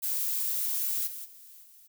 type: noise with level steps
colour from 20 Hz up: violet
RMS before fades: -30 / -40 / -51 / -55 dBFS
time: 0.02-1.88 s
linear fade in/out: 20 ms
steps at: 1.06 / 1.24 / 1.62 s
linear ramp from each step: 20 ms
effects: none